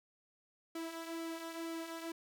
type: tone with flanger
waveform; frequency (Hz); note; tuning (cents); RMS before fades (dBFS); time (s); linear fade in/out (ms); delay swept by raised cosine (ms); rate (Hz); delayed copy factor
sawtooth; 329.6; E4; 0; -43; 0.75-2.12; 5; 1.1 to 3.5; 2.1; -0.5
effects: none